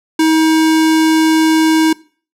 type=tone; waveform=square; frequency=318 Hz; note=D#4; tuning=38 cents sharp; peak=-9 dBFS; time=0.19-1.93 s; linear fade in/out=5 ms; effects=noise-tail reverb RT60 0.4 s tail -21 dB re dry + low-pass 12000 Hz 12 dB/octave